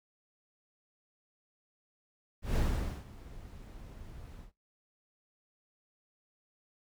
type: noise with ADSR envelope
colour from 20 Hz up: brown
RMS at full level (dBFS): -28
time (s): 2.42-4.52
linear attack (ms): 140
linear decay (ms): 480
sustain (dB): -20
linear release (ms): 120
effects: noise-tail reverb RT60 0.2 s tail -22 dB re dry